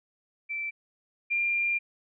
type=tone pair in turn; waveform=sine; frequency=2333 / 2392 Hz; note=D7 / D7; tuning=-12 / +31 cents; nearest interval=unison; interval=43 cents; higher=second; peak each=-30 / -24 dBFS; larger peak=second; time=0.49-0.71 / 1.3-1.79 s; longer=second; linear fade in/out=20 ms; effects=none